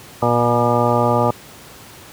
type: harmonic tone with a mistuned harmonic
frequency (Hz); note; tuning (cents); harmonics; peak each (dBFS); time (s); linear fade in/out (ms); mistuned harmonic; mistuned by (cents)
120.1; B2; -48; 1 / 2 / 3 / 4 / 5 / 6 / 7 / 8 / 10; -20 / -22 / -25 / -21 / -20 / -25 / -21 / -24 / -22; 0.22-1.31; 5; 1; -26
effects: pink hiss -40 dBFS RMS until 2.12 s + high-pass 80 Hz 12 dB/octave